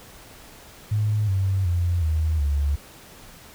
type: tone with pitch steps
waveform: sine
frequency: 106 / 96.09 / 87.1 / 78.95 / 71.57 Hz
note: G#2 / G2 / F2 / D#2 / D2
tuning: +36 / -34 / -4 / +26 / -44 cents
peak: -19 dBFS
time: 0.91-2.76 s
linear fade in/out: 10 ms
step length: 370 ms
effects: pink hiss -46 dBFS RMS until 3.54 s